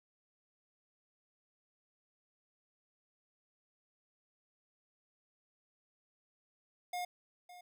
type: tone with echo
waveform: square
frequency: 715 Hz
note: F5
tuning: 41 cents sharp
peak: -37 dBFS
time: 6.93-7.05 s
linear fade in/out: 5 ms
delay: 560 ms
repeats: 1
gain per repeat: -15 dB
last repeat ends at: 7.61 s
effects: none

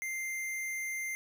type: tone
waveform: square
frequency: 2093 Hz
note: C7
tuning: in tune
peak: -35 dBFS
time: 0.02-1.15 s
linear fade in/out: 0 ms
effects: none

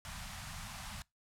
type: band-stop noise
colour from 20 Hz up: pink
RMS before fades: -45 dBFS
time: 0.05-1.02 s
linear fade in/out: 0 ms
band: 220 to 670 Hz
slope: 48 dB/octave
effects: noise-tail reverb RT60 0.2 s tail -23 dB re dry + low-pass 11000 Hz 12 dB/octave

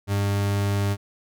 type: tone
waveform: 40% pulse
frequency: 100.6 Hz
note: G2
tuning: 45 cents sharp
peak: -20 dBFS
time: 0.07-0.97 s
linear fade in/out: 50 ms
effects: none

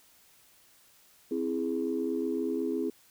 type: chord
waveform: sine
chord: C augmented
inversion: none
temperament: equal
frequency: 261.6 / 329.6 / 415.3 Hz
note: C4 / E4 / G#4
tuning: 0 / 0 / 0 cents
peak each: -32 dBFS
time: 1.31-2.9 s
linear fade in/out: 5 ms
effects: tanh soft clip ceiling -19 dBFS + white hiss -61 dBFS RMS until 3.1 s

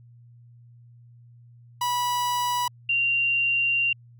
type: tone pair in turn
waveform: 45% pulse / sine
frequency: 979 / 2769 Hz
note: B5 / F7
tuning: -15 / -15 cents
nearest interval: octave + tritone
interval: 1800 cents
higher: second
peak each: -23 / -20 dBFS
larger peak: second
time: 1.81-2.68 / 2.89-3.93 s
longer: second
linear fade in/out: 5 ms
effects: added 119 Hz sine -48 dBFS peak until 4.19 s

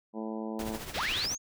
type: harmonic tone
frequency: 110 Hz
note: A2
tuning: in tune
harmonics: 2 / 3 / 4 / 5 / 6 / 7 / 8 / 9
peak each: -36 / -40 / -42 / -44 / -46 / -47 / -48 / -49 dBFS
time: 0.13-0.8 s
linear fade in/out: 50 ms
type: noise with tremolo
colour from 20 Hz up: pink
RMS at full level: -38 dBFS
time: 0.59-1.35 s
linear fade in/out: 2 ms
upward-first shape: triangle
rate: 14 Hz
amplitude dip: 65%
type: linear sweep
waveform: sine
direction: up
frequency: 59.7 to 6770 Hz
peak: -30 dBFS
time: 0.94-1.38 s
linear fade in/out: 50 ms
type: band-pass noise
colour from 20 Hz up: white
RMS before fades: -37 dBFS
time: 0.94-1.26 s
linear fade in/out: 5 ms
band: 1200 to 4500 Hz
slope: 24 dB/octave
effects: none

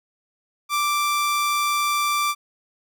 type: tone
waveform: sawtooth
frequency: 1174.7 Hz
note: D6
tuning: in tune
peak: -16 dBFS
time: 0.69-2.35 s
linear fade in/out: 50 ms
effects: none

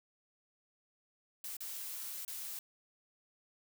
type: noise with dropouts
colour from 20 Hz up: blue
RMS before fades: -43 dBFS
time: 1.44-2.59 s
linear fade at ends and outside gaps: 2 ms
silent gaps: 1.568-1.605 / 2.25-2.279 s
effects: none

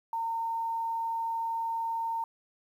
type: tone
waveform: sine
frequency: 913 Hz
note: A#5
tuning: 36 cents flat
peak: -29 dBFS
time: 0.13-2.24 s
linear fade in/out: 2 ms
effects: 10-bit

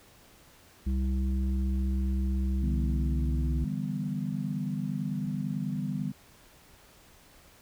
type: harmonic tone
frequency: 65.4 Hz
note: C2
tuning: in tune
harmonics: 1 / 3 / 5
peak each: -26 / -33 / -42 dBFS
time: 0.86-3.65 s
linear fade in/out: 10 ms
type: chord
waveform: sine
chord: E minor seventh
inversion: third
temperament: equal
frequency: 146.83 / 164.81 / 196 / 246.9 Hz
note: D3 / E3 / G3 / B3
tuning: 0 / 0 / 0 / 0 cents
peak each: -34 / -38 / -33 / -36 dBFS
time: 2.62-6.12 s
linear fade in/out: 10 ms
effects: pink hiss -57 dBFS RMS until 7.61 s

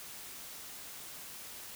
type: silence
effects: white hiss -47 dBFS RMS until 1.75 s

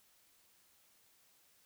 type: silence
effects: white hiss -69 dBFS RMS until 1.65 s

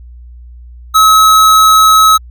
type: tone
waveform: square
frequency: 1285 Hz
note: E6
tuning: 45 cents flat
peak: -4 dBFS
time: 0.94-2.18 s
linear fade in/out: 20 ms
effects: added 60 Hz sine -30 dBFS peak until 2.3 s

